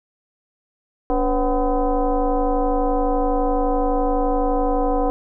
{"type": "tone with frequency modulation", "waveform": "sine", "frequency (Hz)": 233.1, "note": "A#3", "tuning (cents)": 0, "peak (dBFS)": -16, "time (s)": [1.1, 5.1], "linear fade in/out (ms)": 0, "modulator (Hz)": 259, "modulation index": 2.5, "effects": []}